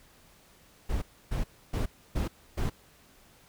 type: noise bursts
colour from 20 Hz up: brown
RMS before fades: -29 dBFS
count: 5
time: 0.89-2.7 s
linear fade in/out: 10 ms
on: 130 ms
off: 290 ms
effects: pink hiss -59 dBFS RMS until 3.48 s